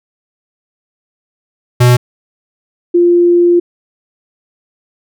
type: tone pair in turn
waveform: square / sine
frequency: 123.1 / 348.2 Hz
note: B2 / F4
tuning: -5 / -5 cents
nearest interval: octave + tritone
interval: 1800 cents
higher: second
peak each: -5 dBFS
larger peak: neither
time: 1.8-1.97 / 2.94-3.6 s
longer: second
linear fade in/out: 10 ms
effects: none